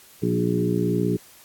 harmonic tone with a mistuned harmonic, 59.1 Hz, A#1, 24 cents sharp, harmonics 2 / 3 / 4 / 5 / 6 / 7, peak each -27 / -24 / -30 / -27 / -28 / -27 dBFS, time 0.22-1.17 s, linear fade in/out 10 ms, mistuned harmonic 6, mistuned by +18 cents, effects white hiss -50 dBFS RMS until 1.44 s + AAC 64 kbps

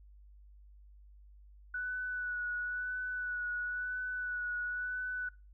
sine tone with vibrato, 1480 Hz, F#6, in tune, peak -34 dBFS, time 1.74-5.29 s, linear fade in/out 5 ms, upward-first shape sine, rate 0.98 Hz, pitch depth 22 cents each way, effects noise-tail reverb RT60 0.3 s tail -23 dB re dry + added 50 Hz sine -54 dBFS peak until 5.53 s

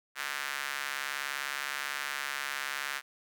square tone with high-pass filter, 69.7 Hz, C#2, 10 cents sharp, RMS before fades -36 dBFS, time 0.15-3.02 s, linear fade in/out 50 ms, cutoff 1600 Hz, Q 1.9, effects none

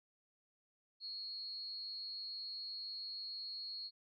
sine tone with amplitude modulation, 4301 Hz, C8, 47 cents sharp, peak -40 dBFS, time 1-3.91 s, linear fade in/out 50 ms, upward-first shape sine, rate 206 Hz, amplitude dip 55%, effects none

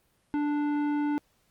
triangle tone with tanh clipping, 293.7 Hz, D4, in tune, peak -27 dBFS, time 0.34-1.18 s, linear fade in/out 0 ms, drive 17 dB, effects pink hiss -69 dBFS RMS until 1.5 s + Opus 32 kbps

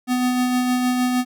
square tone with tremolo, 250 Hz, B3, 21 cents sharp, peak -17 dBFS, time 0.07-1.25 s, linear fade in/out 50 ms, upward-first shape sine, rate 6.5 Hz, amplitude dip 30%, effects none

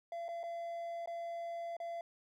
triangle tone with dropouts, 680 Hz, F5, 46 cents flat, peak -37 dBFS, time 0.12-2.01 s, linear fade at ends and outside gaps 2 ms, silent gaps 0.283-0.288 / 0.432-0.437 / 1.059-1.074 / 1.767-1.801 s, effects none

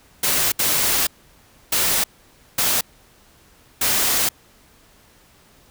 white noise bursts at uneven times, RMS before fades -19 dBFS, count 5, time 0.23-0.52 / 0.59-1.07 / 1.72-2.04 / 2.58-2.81 / 3.81-4.29 s, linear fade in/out 5 ms, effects pink hiss -53 dBFS RMS until 5.7 s

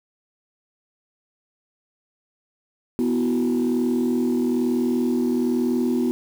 sine chord, B suspended fourth, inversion none, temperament just, 246.9 / 329.3 / 370.4 Hz, B3 / E4 / F#4, 0 / -2 / +2 cents, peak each -19 / -25 / -24 dBFS, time 2.99-6.11 s, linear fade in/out 0 ms, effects tanh soft clip ceiling -14 dBFS + 7-bit

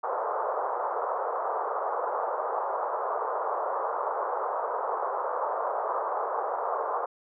white band-pass noise, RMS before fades -30 dBFS, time 0.03-7.06 s, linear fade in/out 10 ms, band 440 to 1200 Hz, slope 48 dB/octave, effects none

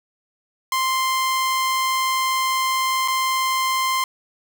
sawtooth tone with dropouts, 1046.5 Hz, C6, in tune, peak -15 dBFS, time 0.72-4.04 s, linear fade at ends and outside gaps 2 ms, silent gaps 3.078-3.082 s, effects none

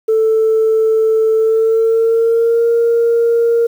sine tone with pitch glide, 441.7 to 465.5 Hz, A4 to A#4, +7 to -2 cents, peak -8 dBFS, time 0.08-3.67 s, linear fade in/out 10 ms, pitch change +91 cents, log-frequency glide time 1.36-2.66 s, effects tanh soft clip ceiling -6 dBFS + 7-bit

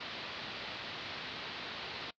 white low-pass noise, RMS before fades -43 dBFS, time 0-2.11 s, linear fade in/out 10 ms, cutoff 4400 Hz, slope 48 dB/octave, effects noise-tail reverb RT60 0.1 s tail -22 dB re dry + high-pass 80 Hz 12 dB/octave

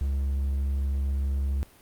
triangle tone, 68.7 Hz, C#2, 15 cents flat, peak -22 dBFS, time 0.01-1.63 s, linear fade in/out 0 ms, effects pink hiss -55 dBFS RMS until 1.81 s + Opus 48 kbps

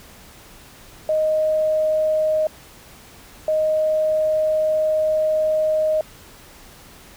sine tone bursts at uneven times, 622.3 Hz, D#5, in tune, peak -16 dBFS, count 2, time 1.09-2.47 / 3.48-6.01 s, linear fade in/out 2 ms, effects pink hiss -45 dBFS RMS until 7.16 s

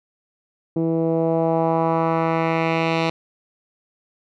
10% pulse tone with low-pass filter sweep, 163.7 Hz, E3, 12 cents flat, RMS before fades -20 dBFS, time 0.76-3.1 s, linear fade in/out 5 ms, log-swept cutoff 350 to 3600 Hz, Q 1.7, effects none

